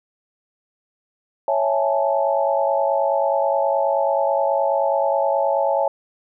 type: chord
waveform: sine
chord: A major seventh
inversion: first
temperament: equal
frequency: 554.4 / 659.3 / 830.6 / 880 Hz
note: C#5 / E5 / G#5 / A5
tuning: 0 / 0 / 0 / 0 cents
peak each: -20 / -22 / -24 / -24 dBFS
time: 1.48-5.88 s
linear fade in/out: 2 ms
effects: none